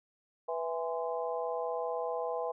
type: harmonic tone with a mistuned harmonic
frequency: 164.81 Hz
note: E3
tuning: in tune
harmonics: 3 / 4 / 5 / 6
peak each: -35 / -37 / -39 / -41 dBFS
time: 0.48-2.52 s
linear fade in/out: 10 ms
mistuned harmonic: 6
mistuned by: +74 cents
effects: none